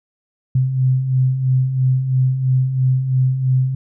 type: beating tone pair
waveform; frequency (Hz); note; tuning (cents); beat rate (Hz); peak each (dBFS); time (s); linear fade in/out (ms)
sine; 127.4 / 130.4; C3 / C3; -46 / -5; 3; -22 / -14; 0.55-3.75; 5
effects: none